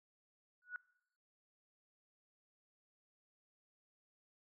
sine tone with exponential growth, 1467 Hz, F#6, 15 cents flat, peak -37 dBFS, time 0.62-0.76 s, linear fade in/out 1 ms, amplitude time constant 29 ms, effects noise-tail reverb RT60 0.8 s tail -23 dB re dry

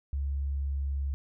sine tone with pitch glide, 69.6 to 69.2 Hz, C#2 to C#2, +8 to -2 cents, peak -28 dBFS, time 0.13-1.14 s, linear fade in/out 0 ms, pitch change -10 cents, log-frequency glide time 0.52-1.01 s, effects none

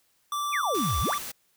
square tone, 1168 Hz, D6, 10 cents flat, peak -28 dBFS, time 0.32-1.18 s, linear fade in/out 2 ms
sine exponential two-way sweep, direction down then up, 2637 to 58.4 to 2637 Hz, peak -26 dBFS, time 0.52-1.15 s, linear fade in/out 20 ms, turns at 1 s
white noise, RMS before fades -37 dBFS, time 0.74-1.32 s, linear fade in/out 10 ms
effects white hiss -68 dBFS RMS until 1.56 s

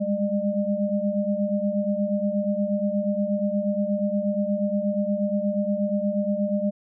sine tone cluster, 199.5 / 207.9 / 603 Hz, G3 / G#3 / D5, +31 / +2 / +46 cents, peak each -26 dBFS, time 0-6.71 s, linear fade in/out 20 ms, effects none

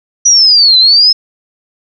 sine linear two-way sweep, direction down then up, 5900 to 3973 to 5230 Hz, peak -3 dBFS, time 0.25-1.13 s, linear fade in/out 10 ms, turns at 0.78 s, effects none

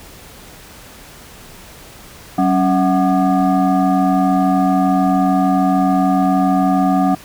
sine tone with frequency modulation, 275.9 Hz, C#4, 8 cents flat, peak -11 dBFS, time 2.38-7.15 s, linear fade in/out 5 ms, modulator 465 Hz, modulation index 1.3, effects pink hiss -39 dBFS RMS until 7.24 s

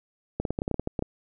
clicks, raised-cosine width 2 ms, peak -14 dBFS, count 12, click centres 0.4 / 0.452 / 0.506 / 0.589 / 0.619 / 0.679 / 0.713 / 0.743 / 0.796 / 0.874 / 0.992 / 1.024 s, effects none

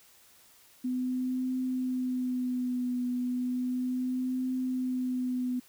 sine tone with vibrato, 251.9 Hz, B3, 34 cents sharp, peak -28 dBFS, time 0.84-5.6 s, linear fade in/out 10 ms, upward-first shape triangle, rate 0.34 Hz, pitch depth 34 cents each way, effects white hiss -59 dBFS RMS until 5.68 s

